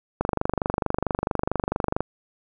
click train, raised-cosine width 1 ms, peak -8 dBFS, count 45, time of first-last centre 0.21-2.006 s, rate 24.5 Hz, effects none

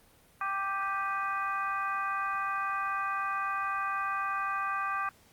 harmonic tone with a mistuned harmonic, 392 Hz, G4, in tune, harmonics 2 / 3 / 4 / 5 / 6, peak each -39 / -31 / -36 / -44 / -43 dBFS, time 0.41-5.09 s, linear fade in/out 2 ms, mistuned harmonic 6, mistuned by +96 cents, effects pink hiss -61 dBFS RMS until 5.32 s + Opus 32 kbps

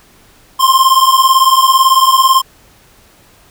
square beating tone pair, 1046.5 / 1064.5 Hz, C6 / C6, 0 / +30 cents, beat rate 18 Hz, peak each -10 dBFS, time 0.59-2.42 s, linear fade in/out 20 ms, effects pink hiss -46 dBFS RMS until 3.5 s

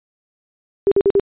sine tone bursts, 397.8 Hz, G4, 25 cents sharp, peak -10 dBFS, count 4, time 0.87-1.197 s, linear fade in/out 0 ms, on 45 ms, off 49 ms, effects resampled to 8000 Hz

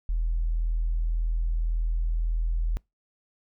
sine tone, 40.92 Hz, E1, 12 cents flat, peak -22 dBFS, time 0.09-2.77 s, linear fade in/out 0 ms, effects noise-tail reverb RT60 0.2 s tail -26 dB re dry + tanh soft clip ceiling -18 dBFS

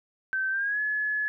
sine tone with pitch glide, 1546 to 1705.5 Hz, G6 to G#6, -24 to +46 cents, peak -25 dBFS, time 0.33-1.28 s, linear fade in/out 0 ms, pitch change +170 cents, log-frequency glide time 0.5-0.8 s, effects none

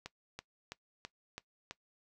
click train, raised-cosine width 0.2 ms, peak -25 dBFS, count 6, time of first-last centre 0.06-1.71 s, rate 3.03 Hz, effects noise-tail reverb RT60 0.1 s tail -19 dB re dry

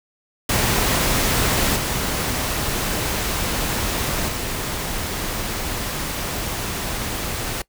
pink noise with level steps, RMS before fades -19 / -23 / -26 dBFS, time 0.49-7.62 s, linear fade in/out 5 ms, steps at 1.76 / 4.28 s, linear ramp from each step 2 ms, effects noise-tail reverb RT60 0.1 s tail -21 dB re dry

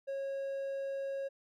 triangle tone, 547 Hz, C#5, 23 cents flat, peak -33 dBFS, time 0.07-1.29 s, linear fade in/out 20 ms, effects none

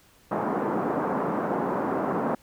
pink band-pass noise, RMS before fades -27 dBFS, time 0.31-2.35 s, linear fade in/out 5 ms, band 190 to 1200 Hz, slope 24 dB/octave, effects pink hiss -58 dBFS RMS until 2.42 s

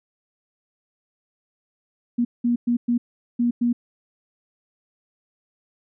sine tone bursts at uneven times, 239.3 Hz, A#3, 46 cents sharp, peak -17 dBFS, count 6, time 2.18-2.25 / 2.44-2.56 / 2.67-2.77 / 2.88-2.98 / 3.39-3.51 / 3.61-3.73 s, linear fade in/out 10 ms, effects none

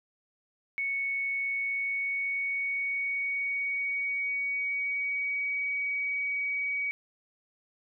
sine tone with pitch glide, 2217 to 2261 Hz, C#7 to C#7, 0 to +34 cents, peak -28 dBFS, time 0.78-6.91 s, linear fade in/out 0 ms, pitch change +34 cents, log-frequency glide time 1.32-5.48 s, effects none

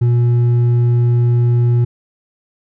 sine tone with hard clipping, 120 Hz, B2, 49 cents flat, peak -11 dBFS, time 0.01-1.85 s, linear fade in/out 10 ms, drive 4 dB, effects none

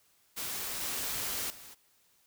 white noise with level steps, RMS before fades -37 / -35 / -50 dBFS, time 0.36-1.75 s, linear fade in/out 20 ms, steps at 0.81 / 1.5 s, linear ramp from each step 2 ms, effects white hiss -68 dBFS RMS until 2.26 s

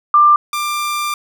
sine / sawtooth tone pair in turn, 1188 / 1188 Hz, D6 / D6, +20 / +20 cents, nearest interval unison, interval 0 cents, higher neither, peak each -6 / -14 dBFS, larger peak first, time 0.14-0.36 / 0.53-1.14 s, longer second, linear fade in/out 2 ms, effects none

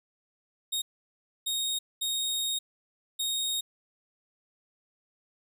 sawtooth tone bursts at uneven times, 3729 Hz, A#7, in tune, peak -25 dBFS, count 4, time 0.72-0.82 / 1.46-1.79 / 2.01-2.59 / 3.19-3.61 s, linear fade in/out 10 ms, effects none

